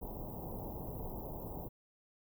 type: band-stop noise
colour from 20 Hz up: pink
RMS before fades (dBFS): -43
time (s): 0.01-1.69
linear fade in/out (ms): 20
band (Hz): 930 to 14000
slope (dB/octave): 48
effects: none